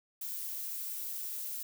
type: noise with high-pass filter sweep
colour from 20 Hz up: violet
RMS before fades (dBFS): -39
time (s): 0.21-1.63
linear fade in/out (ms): 5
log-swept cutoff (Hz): 420 to 270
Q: 1.4
effects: none